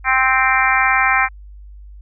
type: harmonic tone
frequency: 261.6 Hz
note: C4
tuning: in tune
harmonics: 3 / 4 / 5 / 6 / 7 / 8 / 9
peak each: -20 / -20 / -20 / -20 / -20 / -20 / -20 dBFS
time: 0.04-1.29 s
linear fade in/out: 50 ms
effects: added 50 Hz sine -35 dBFS peak until 2.01 s